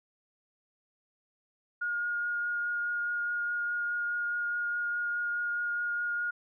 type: tone with vibrato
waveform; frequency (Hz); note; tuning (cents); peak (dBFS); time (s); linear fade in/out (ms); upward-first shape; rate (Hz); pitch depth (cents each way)
sine; 1428; F6; +38; -29; 1.81-6.31; 10; triangle; 4.8; 11
effects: none